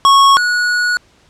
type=tone pair in turn; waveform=square; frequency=1102 / 1460 Hz; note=C#6 / F#6; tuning=-11 / -24 cents; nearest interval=perfect fourth; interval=487 cents; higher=second; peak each=-6 / -13 dBFS; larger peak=first; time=0.05-0.37 / 0.37-0.97 s; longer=second; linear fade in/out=0 ms; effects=pink hiss -51 dBFS RMS until 1.29 s + low-pass 7000 Hz 12 dB/octave